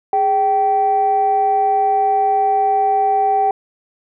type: tone pair together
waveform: sine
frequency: 414.4 / 774.6 Hz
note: G#4 / G5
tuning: -4 / -21 cents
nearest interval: major seventh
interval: 1083 cents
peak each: -20 / -12 dBFS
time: 0.13-3.51 s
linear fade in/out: 2 ms
effects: tanh soft clip ceiling -7 dBFS